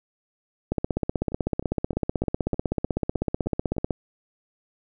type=two click trains; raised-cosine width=2 ms; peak=-10 / -24 dBFS; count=52 / 9; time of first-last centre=0.72-3.907 / 1.32-3.766 s; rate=16 / 3.27 Hz; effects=none